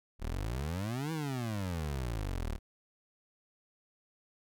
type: exponential two-way sweep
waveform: 25% pulse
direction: up then down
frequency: 34.65 to 164.81 to 34.65 Hz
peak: -30 dBFS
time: 0.19-2.59 s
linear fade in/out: 50 ms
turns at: 1.12 s
effects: none